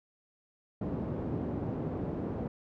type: band-pass noise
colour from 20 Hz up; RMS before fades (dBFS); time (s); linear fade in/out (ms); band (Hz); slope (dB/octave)
pink; -35; 0.81-2.48; 5; 110 to 440; 12
effects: none